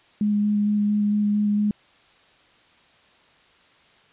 sine tone with vibrato, 207.7 Hz, G#3, in tune, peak -18 dBFS, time 0.21-1.71 s, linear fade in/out 2 ms, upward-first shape square, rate 4.4 Hz, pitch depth 9 cents each way, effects white hiss -56 dBFS RMS until 4.12 s + resampled to 8000 Hz

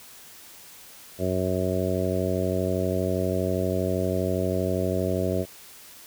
harmonic tone, 92.5 Hz, F#2, in tune, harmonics 1 / 2 / 3 / 4 / 5 / 6 / 7, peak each -29 / -30 / -32 / -30 / -32 / -31 / -31 dBFS, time 1.18-5.46 s, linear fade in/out 50 ms, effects white hiss -47 dBFS RMS until 6.06 s

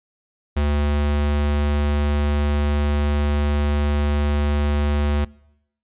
square tone, 73.1 Hz, D2, 7 cents flat, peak -18 dBFS, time 0.56-5.25 s, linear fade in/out 10 ms, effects noise-tail reverb RT60 0.8 s tail -23 dB re dry + resampled to 8000 Hz

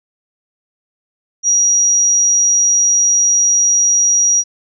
sine tone, 5750 Hz, F8, 50 cents sharp, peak -9 dBFS, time 1.43-4.44 s, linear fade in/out 50 ms, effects none

